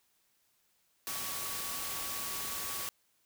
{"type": "tone in noise", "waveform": "sine", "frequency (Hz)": 1130, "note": "C#6", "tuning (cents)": 33, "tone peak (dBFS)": -47, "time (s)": [1.07, 2.89], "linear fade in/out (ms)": 0, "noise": "white", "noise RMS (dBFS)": -38, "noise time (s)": [1.07, 2.89], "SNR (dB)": -12, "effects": ["white hiss -73 dBFS RMS until 3.25 s"]}